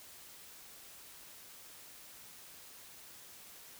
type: silence
effects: white hiss -54 dBFS RMS until 3.79 s